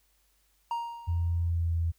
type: tone with exponential decay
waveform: triangle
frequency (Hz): 936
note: A#5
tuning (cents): +7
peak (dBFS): -25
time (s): 0.71-1.5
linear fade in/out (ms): 2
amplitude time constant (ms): 170
type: tone with pitch glide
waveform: sine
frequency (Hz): 85.1 to 83.49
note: F2 to E2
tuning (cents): -44 to +23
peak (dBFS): -25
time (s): 1.07-1.92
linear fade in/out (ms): 20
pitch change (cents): -33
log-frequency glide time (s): 1.45-1.74
effects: added 50 Hz sine -70 dBFS peak until 1.98 s + white hiss -70 dBFS RMS until 1.98 s